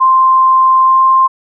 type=tone with pitch glide; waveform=sine; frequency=1046.5 to 1052.6 Hz; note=C6 to C6; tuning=0 to +10 cents; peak=-5 dBFS; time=0-1.28 s; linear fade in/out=20 ms; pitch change=+10 cents; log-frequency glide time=0.82-1.02 s; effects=none